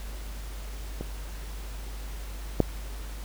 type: clicks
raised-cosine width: 2 ms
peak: -20 / -6 dBFS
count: 2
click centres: 1.01 / 2.603 s
effects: added 50 Hz sine -35 dBFS peak until 3.24 s + pink hiss -46 dBFS RMS until 3.24 s